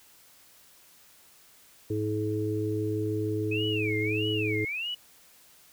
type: harmonic tone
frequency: 106.6 Hz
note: G#2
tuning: 46 cents sharp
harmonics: 1 / 3 / 4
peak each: -31 / -31 / -31 dBFS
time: 1.9-4.65 s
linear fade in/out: 5 ms
type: tone with vibrato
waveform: sine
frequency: 2489 Hz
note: D#7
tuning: in tune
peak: -30 dBFS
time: 3.51-4.95 s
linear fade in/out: 10 ms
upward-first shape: sine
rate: 1.6 Hz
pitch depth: 290 cents each way
effects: white hiss -57 dBFS RMS until 5.72 s